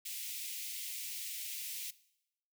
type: high-pass noise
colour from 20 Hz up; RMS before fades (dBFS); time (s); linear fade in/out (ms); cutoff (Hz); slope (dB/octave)
white; -42; 0.05-1.91; 10; 2100; 48
effects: noise-tail reverb RT60 0.8 s tail -19 dB re dry